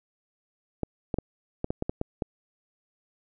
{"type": "clicks", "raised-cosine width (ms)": 2, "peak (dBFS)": -14, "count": 9, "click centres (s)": [0.833, 1.142, 1.186, 1.644, 1.705, 1.824, 1.895, 2.014, 2.222], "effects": []}